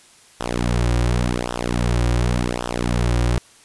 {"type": "tone with flanger", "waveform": "sawtooth", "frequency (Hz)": 60, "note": "B1", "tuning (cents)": -49, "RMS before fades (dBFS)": -20, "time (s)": [0.4, 3.38], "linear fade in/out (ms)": 0, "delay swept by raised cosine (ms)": [0.44, 4.64], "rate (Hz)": 0.89, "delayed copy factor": -0.95, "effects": ["white hiss -50 dBFS RMS until 3.64 s", "resampled to 24000 Hz"]}